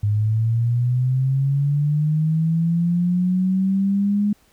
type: linear sweep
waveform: sine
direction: up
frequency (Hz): 102.5 to 207.7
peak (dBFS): -16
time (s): 0.03-4.33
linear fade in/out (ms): 5
effects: pink hiss -58 dBFS RMS until 4.52 s